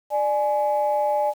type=tone pair together; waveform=sine; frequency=594 / 840 Hz; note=D5 / G#5; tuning=+20 / +19 cents; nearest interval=tritone; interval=599 cents; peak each=-21 dBFS; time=0.1-1.34 s; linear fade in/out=50 ms; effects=tanh soft clip ceiling -12 dBFS + 8-bit